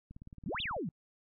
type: click train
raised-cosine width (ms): 5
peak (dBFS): -36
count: 13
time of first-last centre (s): 0.11-0.766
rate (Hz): 18.3
type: exponential two-way sweep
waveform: sine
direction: up then down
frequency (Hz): 139.3 to 3923 to 139.3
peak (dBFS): -34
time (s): 0.46-0.89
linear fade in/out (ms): 2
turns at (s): 0.61
effects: AAC 48 kbps